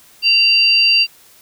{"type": "tone pair together", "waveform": "sine", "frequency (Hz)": [2767, 4690], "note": ["F7", "D8"], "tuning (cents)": [-17, -3], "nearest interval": "major sixth", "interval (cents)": 914, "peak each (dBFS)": -12, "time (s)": [0.22, 1.07], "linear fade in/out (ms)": 50, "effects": ["white hiss -47 dBFS RMS until 1.41 s"]}